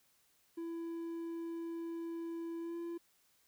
triangle tone with pitch glide, 333.7 to 339.5 Hz, E4 to F4, +21 to -49 cents, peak -37 dBFS, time 0.57-2.98 s, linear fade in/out 10 ms, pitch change +30 cents, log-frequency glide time 2.6-2.77 s, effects white hiss -72 dBFS RMS until 3.47 s

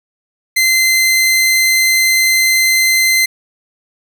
sawtooth tone, 2069 Hz, C7, 20 cents flat, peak -6 dBFS, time 0.56-3.26 s, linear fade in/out 10 ms, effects none

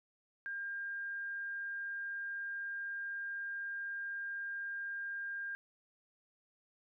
sine tone, 1604 Hz, G6, 39 cents sharp, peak -38 dBFS, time 0.46-5.55 s, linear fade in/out 0 ms, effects none

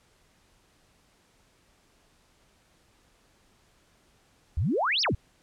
sine exponential two-way sweep, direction up then down, 65.41 to 5800 to 65.41 Hz, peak -23 dBFS, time 4.57-5.15 s, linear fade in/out 5 ms, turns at 5.02 s, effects pink hiss -64 dBFS RMS until 5.42 s + low-pass 10000 Hz 12 dB/octave

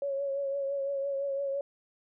sine tone with vibrato, 554.4 Hz, C#5, in tune, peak -29 dBFS, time 0.02-1.61 s, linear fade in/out 2 ms, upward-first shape triangle, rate 5.9 Hz, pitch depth 38 cents each way, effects none

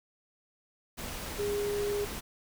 sine tone in noise, 410 Hz, G#4, 22 cents flat, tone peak -29 dBFS, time 1.38-2.06 s, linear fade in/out 20 ms, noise pink, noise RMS -39 dBFS, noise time 0.97-2.21 s, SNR +7 dB, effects none

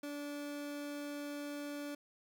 30% pulse tone, 289.8 Hz, D4, 23 cents flat, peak -38 dBFS, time 0.03-1.95 s, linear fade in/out 5 ms, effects none

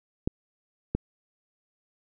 clicks, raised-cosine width 3 ms, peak -12 dBFS, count 2, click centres 0.275 / 0.95 s, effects none

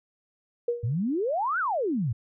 sine tone with exponential decay, 476.8 Hz, A#4, 39 cents sharp, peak -20 dBFS, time 0.68-0.95 s, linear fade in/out 5 ms, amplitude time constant 57 ms
sine exponential two-way sweep, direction up then down, 102.6 to 1568 to 102.6 Hz, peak -24 dBFS, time 0.83-2.13 s, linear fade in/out 10 ms, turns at 1.59 s
effects none

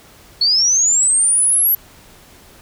sine linear sweep, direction up, 4318 to 11840 Hz, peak -11 dBFS, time 0.41-1.75 s, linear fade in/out 5 ms, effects pink hiss -45 dBFS RMS until 2.61 s

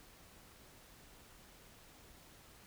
silence, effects pink hiss -60 dBFS RMS until 2.66 s

